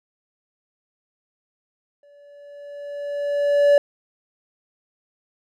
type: tone with exponential growth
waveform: triangle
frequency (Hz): 575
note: D5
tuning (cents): -37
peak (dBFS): -8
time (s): 2.03-3.78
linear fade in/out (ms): 2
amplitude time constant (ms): 380
effects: none